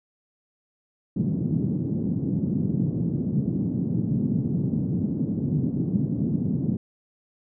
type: band-pass noise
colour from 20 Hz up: white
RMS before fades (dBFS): -25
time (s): 1.16-6.77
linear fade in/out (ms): 5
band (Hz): 120 to 240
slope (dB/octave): 24
effects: none